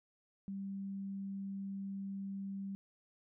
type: tone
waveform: sine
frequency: 196 Hz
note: G3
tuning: in tune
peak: -39 dBFS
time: 0.48-2.75 s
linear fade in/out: 0 ms
effects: none